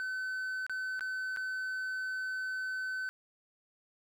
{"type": "tone with dropouts", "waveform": "triangle", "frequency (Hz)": 1520, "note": "F#6", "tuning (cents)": 46, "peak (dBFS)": -32, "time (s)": [0, 3.09], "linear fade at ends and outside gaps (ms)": 0, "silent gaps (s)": [[0.665, 0.696], [0.994, 1.008], [1.363, 1.371]], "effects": []}